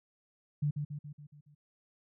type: tone with echo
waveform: sine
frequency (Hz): 147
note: D3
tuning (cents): +2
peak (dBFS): -27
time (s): 0.62-0.71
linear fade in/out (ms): 10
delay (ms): 140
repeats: 6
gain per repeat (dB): -5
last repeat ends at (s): 1.55
effects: none